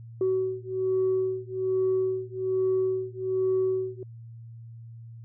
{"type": "beating tone pair", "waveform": "sine", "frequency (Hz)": [375.7, 376.9], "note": ["F#4", "F#4"], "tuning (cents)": [26, 32], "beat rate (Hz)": 1.2, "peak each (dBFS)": [-26, -26], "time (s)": [0.21, 4.03], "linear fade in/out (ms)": 2, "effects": ["tanh soft clip ceiling -18 dBFS", "added 115 Hz sine -41 dBFS peak until 5.24 s"]}